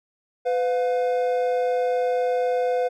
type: tone pair together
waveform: triangle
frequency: 502 / 710 Hz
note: B4 / F5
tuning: +28 / +28 cents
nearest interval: tritone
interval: 600 cents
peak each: -19 / -24 dBFS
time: 0.45-2.89 s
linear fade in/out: 20 ms
effects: none